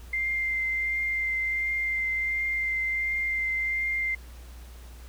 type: tone with vibrato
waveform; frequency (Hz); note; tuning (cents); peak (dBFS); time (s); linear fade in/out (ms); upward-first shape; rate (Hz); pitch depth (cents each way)
sine; 2093; C7; 0; -25; 0.13-4.15; 5; triangle; 1.4; 13
effects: added 60 Hz sine -42 dBFS peak until 5.08 s + pink hiss -53 dBFS RMS until 5.08 s